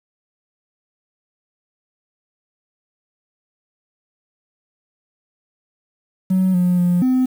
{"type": "tone with pitch steps", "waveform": "triangle", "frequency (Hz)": [186.8, 178.9, 176.8, 256.4], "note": ["F#3", "F3", "F3", "C4"], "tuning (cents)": [17, 42, 22, -35], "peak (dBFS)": -10, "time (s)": [6.3, 7.26], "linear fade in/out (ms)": 10, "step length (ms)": 240, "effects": ["tanh soft clip ceiling -9 dBFS", "7-bit"]}